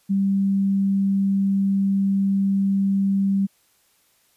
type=tone; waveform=sine; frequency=196 Hz; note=G3; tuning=in tune; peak=-17 dBFS; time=0.09-3.47 s; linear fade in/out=20 ms; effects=white hiss -62 dBFS RMS until 4.36 s + resampled to 32000 Hz